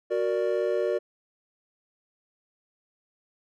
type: chord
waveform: triangle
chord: Gb augmented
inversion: none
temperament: equal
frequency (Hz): 370 / 466.2 / 587.3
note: Gb4 / Bb4 / D5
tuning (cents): 0 / 0 / 0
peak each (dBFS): -26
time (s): 0.1-0.99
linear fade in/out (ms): 20
effects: none